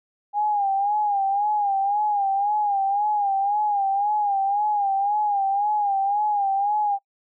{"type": "tone with vibrato", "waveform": "sine", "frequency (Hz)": 812, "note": "G#5", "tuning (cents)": -39, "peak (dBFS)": -19, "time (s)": [0.33, 6.99], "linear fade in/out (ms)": 50, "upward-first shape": "sine", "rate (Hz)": 1.9, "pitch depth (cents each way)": 72, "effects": ["noise-tail reverb RT60 0.1 s tail -25 dB re dry"]}